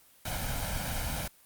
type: noise with comb filter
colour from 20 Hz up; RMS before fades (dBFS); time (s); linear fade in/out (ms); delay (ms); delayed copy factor
pink; -33; 0.25-1.28; 5; 1.3; +1
effects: white hiss -60 dBFS RMS until 1.45 s + Opus 24 kbps